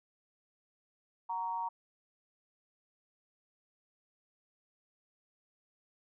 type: tone with amplitude modulation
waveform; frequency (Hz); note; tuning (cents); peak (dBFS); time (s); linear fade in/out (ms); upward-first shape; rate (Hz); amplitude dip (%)
sine; 932.3; A#5; 0; -30; 1.29-1.69; 10; sine; 191; 70
effects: none